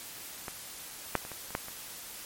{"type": "clicks", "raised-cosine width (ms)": 0.5, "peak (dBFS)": [-21, -10, -27, -25, -29, -14, -29], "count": 7, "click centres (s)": [0.482, 1.153, 1.251, 1.317, 1.506, 1.551, 1.684], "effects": ["white hiss -44 dBFS RMS until 2.25 s", "MP3 64 kbps"]}